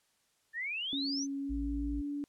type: exponential sweep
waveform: sine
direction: up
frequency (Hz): 1748 to 6300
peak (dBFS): -34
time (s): 0.53-1.27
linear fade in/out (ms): 50
type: tone with pitch glide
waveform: sine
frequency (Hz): 277.2 to 287.6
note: C#4 to D4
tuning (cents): 0 to -36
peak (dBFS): -34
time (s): 0.93-2.24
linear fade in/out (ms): 0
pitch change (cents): +64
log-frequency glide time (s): 1.4-1.93
type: tone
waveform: sine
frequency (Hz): 55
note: A1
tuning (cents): 0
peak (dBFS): -35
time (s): 1.49-2.02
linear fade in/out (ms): 20
effects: white hiss -73 dBFS RMS until 2.28 s + low-pass 10000 Hz 12 dB/octave